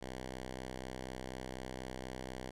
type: tone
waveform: 5% pulse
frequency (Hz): 64.1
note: C2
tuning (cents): -35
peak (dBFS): -31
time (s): 0.01-2.51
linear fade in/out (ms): 10
effects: low-pass 10000 Hz 12 dB/octave